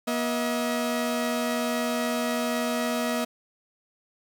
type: tone pair together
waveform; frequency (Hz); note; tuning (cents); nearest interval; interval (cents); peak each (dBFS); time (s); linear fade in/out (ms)
sawtooth; 240.1 / 639; B3 / D#5; -49 / +46; octave + perfect fourth; 1695; -23 / -25; 0.07-3.25; 10
effects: 10-bit